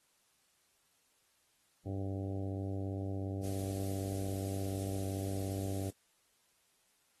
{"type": "harmonic tone", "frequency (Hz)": 97.3, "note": "G2", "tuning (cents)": -12, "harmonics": [1, 2, 3, 4, 5, 6, 7, 8], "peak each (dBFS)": [-37, -46, -42, -47, -50, -50, -53, -58], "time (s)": [1.85, 5.91], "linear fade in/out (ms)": 20}
{"type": "noise", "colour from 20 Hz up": "blue", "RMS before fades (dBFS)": -48, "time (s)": [3.43, 5.91], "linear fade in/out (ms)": 10}
{"effects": ["white hiss -73 dBFS RMS until 7.2 s", "AAC 32 kbps"]}